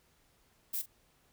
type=noise with echo; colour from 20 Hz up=violet; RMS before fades=-35 dBFS; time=0.73-0.82 s; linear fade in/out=10 ms; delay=42 ms; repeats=1; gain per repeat=-15 dB; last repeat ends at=0.862 s; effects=pink hiss -69 dBFS RMS until 1.32 s